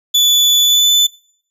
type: tone with pitch glide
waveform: 35% pulse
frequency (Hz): 3466 to 3504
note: A7 to A7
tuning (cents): -27 to -8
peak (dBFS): -7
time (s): 0.14-1.07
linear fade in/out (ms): 10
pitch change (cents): +19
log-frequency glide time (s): 0.62-0.9
effects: noise-tail reverb RT60 0.6 s tail -23 dB re dry + resampled to 32000 Hz

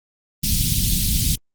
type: band-stop noise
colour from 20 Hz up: pink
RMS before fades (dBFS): -19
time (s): 0.43-1.36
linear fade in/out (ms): 10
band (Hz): 200 to 3400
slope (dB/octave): 24
effects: Opus 24 kbps

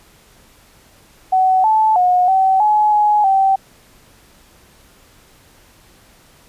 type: tone with pitch steps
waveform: sine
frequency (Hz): 751 / 872 / 724 / 764 / 847 / 839 / 774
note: F#5 / A5 / F#5 / G5 / G#5 / G#5 / G5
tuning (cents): +26 / -16 / -38 / -45 / +34 / +17 / -22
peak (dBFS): -10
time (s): 1.32-3.56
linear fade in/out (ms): 10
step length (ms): 320
effects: pink hiss -49 dBFS RMS until 6.48 s + resampled to 32000 Hz

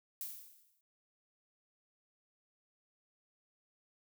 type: noise with exponential decay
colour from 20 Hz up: violet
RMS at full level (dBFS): -40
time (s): 0.21-0.81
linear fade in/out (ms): 1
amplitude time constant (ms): 130
effects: none

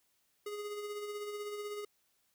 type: tone with tremolo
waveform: square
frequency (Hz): 414.8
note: G#4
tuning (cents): -2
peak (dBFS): -38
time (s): 0.46-1.85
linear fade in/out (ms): 5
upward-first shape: sine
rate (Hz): 16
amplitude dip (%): 40
effects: white hiss -75 dBFS RMS until 2.34 s

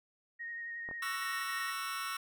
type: tone with vibrato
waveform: sine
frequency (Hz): 1864.7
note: A#6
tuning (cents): 0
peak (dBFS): -39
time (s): 0.39-1.74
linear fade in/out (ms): 20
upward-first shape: triangle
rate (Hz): 11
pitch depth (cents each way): 20
type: clicks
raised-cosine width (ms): 1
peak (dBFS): -32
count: 2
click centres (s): 0.889 / 0.912
type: chord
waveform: sawtooth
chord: F# dominant seventh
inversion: second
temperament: just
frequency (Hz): 1110 / 1332 / 1480 / 1850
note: C#6 / E6 / F#6 / A#6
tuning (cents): +2 / +18 / 0 / -14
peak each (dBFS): -37 / -36 / -41 / -42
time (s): 1.02-2.17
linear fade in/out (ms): 5
effects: none

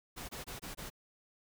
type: noise bursts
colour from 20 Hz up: pink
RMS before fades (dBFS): -44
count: 5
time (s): 0.16-0.902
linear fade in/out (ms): 20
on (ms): 130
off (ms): 23
effects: none

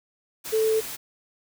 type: tone in noise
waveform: sine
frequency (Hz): 440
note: A4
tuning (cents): 0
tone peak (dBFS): -19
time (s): 0.52-0.81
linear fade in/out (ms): 20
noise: white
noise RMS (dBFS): -35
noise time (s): 0.44-0.97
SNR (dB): +13
effects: none

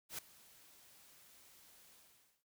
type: noise with ADSR envelope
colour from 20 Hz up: white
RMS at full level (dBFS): -42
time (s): 0.09-2.44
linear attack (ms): 95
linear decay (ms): 4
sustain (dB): -21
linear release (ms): 530
effects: none

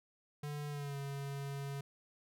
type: tone with pitch glide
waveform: square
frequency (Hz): 146.83 to 139.55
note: D3 to C#3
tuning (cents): 0 to +12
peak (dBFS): -40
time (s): 0.43-1.81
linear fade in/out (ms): 5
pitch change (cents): -88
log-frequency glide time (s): 0.69-0.97
effects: none

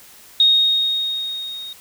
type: tone with level ramp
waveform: sine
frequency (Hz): 3729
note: A#7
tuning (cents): 0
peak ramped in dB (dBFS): -9 to -30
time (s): 0.4-1.73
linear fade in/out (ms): 2
effects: white hiss -45 dBFS RMS until 1.8 s

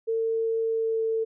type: tone with pitch glide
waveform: sine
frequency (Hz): 451.2 to 447.3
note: A4 to A4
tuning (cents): +44 to +28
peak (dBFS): -23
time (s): 0.07-1.25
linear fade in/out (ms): 20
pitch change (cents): -16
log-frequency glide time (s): 0.64-1.01
effects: none

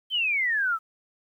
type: exponential sweep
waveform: sine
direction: down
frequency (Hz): 3158 to 1281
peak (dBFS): -22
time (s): 0.1-0.79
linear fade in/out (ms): 50
effects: 10-bit

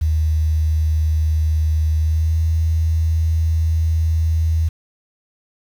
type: tone with pitch glide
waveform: sine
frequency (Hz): 78.1 to 80.62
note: D#2 to E2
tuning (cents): +7 to -38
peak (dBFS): -14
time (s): 0.01-4.69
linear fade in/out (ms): 10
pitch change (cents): +55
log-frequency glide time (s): 1.98-2.38
effects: 7-bit

